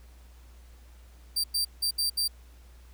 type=tone bursts at uneven times; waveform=sawtooth; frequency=4689 Hz; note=D8; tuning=4 cents flat; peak=-22 dBFS; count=5; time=1.36-1.44 / 1.54-1.65 / 1.82-1.91 / 1.98-2.1 / 2.17-2.28 s; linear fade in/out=10 ms; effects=added 60 Hz sine -49 dBFS peak until 2.93 s + pink hiss -61 dBFS RMS until 2.93 s